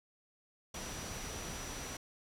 sine tone in noise, 5860 Hz, F#8, 18 cents flat, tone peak -49 dBFS, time 0.74-1.97 s, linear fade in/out 5 ms, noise pink, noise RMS -43 dBFS, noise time 0.74-1.97 s, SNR -9 dB, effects low-pass 11000 Hz 12 dB/octave

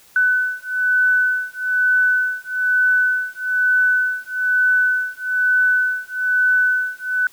sine beating tone pair, 1500 / 1501.1 Hz, F#6 / F#6, +23 / +25 cents, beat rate 1.1 Hz, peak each -18 dBFS, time 0.16-7.27 s, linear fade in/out 2 ms, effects white hiss -50 dBFS RMS until 7.32 s

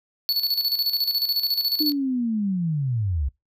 square tone with tremolo, 4435 Hz, C#8, in tune, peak -19 dBFS, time 0.29-1.92 s, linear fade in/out 0 ms, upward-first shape square, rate 14 Hz, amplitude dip 60%
sine linear sweep, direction down, 308.6 to 62.2 Hz, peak -21 dBFS, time 1.8-3.29 s, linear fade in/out 10 ms
effects noise-tail reverb RT60 0.2 s tail -25 dB re dry

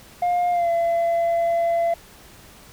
sine tone with pitch glide, 708 to 677.6 Hz, F5 to E5, +23 to +48 cents, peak -15 dBFS, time 0.22-1.94 s, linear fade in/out 5 ms, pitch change -75 cents, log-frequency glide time 0.51-0.7 s, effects tanh soft clip ceiling -17 dBFS + pink hiss -47 dBFS RMS until 2.72 s

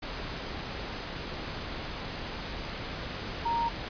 sine tone in noise, 931 Hz, A#5, 2 cents flat, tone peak -26 dBFS, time 3.45-3.69 s, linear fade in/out 10 ms, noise pink, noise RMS -37 dBFS, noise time 0.02-3.89 s, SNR +8 dB, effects resampled to 11025 Hz

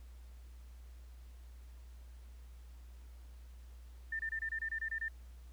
sine tone bursts, 1795 Hz, A6, 34 cents sharp, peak -35 dBFS, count 10, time 4.12-5.084 s, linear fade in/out 5 ms, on 73 ms, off 26 ms, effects added 60 Hz sine -50 dBFS peak until 5.52 s + pink hiss -68 dBFS RMS until 5.52 s

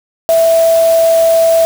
sine tone in noise, 659.3 Hz, E5, in tune, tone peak -6 dBFS, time 0.29-1.65 s, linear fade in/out 0 ms, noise white, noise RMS -24 dBFS, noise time 0.29-1.65 s, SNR +15 dB, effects none

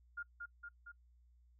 sine tone with echo, 1413 Hz, F6, 20 cents sharp, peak -40 dBFS, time 0.17-0.23 s, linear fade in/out 10 ms, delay 230 ms, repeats 3, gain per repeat -3 dB, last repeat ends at 0.92 s, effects noise-tail reverb RT60 0.1 s tail -26 dB re dry + added 60 Hz sine -64 dBFS peak until 1.59 s

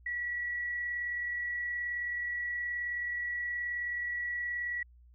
sine tone with amplitude modulation, 1937 Hz, B6, 34 cents flat, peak -31 dBFS, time 0.06-4.83 s, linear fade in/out 5 ms, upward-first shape sine, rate 38.9 Hz, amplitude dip 25%, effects added 60 Hz sine -55 dBFS peak until 5.14 s

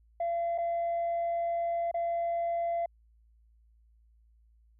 sine tone with dropouts, 682 Hz, F5, 41 cents flat, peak -26 dBFS, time 0.2-2.86 s, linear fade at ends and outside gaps 5 ms, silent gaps 0.579-0.583 / 1.914-1.942 s, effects tanh soft clip ceiling -26 dBFS + added 56 Hz sine -60 dBFS peak until 4.79 s

